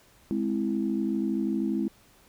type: chord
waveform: sine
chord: Ab augmented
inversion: none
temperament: equal with one note detuned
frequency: 209 / 261.6 / 329.6 Hz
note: Ab3 / C4 / E4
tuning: +11 / 0 / 0 cents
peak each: -28 / -30 / -29 dBFS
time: 0.31-1.88 s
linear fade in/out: 0 ms
effects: tanh soft clip ceiling -15 dBFS + pink hiss -59 dBFS RMS until 2.28 s